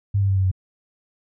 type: tone with pitch steps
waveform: sine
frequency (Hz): 100 / 98.34 / 96.71 / 95.1 / 93.52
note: G2 / G2 / G2 / F#2 / F#2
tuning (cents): +35 / +6 / -23 / +48 / +19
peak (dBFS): -16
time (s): 0.14-0.515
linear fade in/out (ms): 10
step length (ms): 75
effects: none